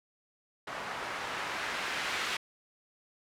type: noise with low-pass filter sweep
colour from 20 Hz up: blue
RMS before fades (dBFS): -36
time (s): 0.67-2.37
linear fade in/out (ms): 5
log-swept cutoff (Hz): 1100 to 2300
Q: 0.94
effects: none